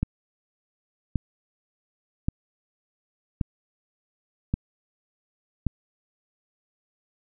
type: click train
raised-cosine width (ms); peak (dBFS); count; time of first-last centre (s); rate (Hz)
5; -11; 6; 0.03-5.667; 0.887
effects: none